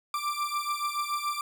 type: beating tone pair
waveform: 40% pulse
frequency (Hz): 1174.7 / 1181.7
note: D6 / D6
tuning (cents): 0 / +10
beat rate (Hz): 7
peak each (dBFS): -31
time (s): 0.14-1.41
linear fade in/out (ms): 2
effects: none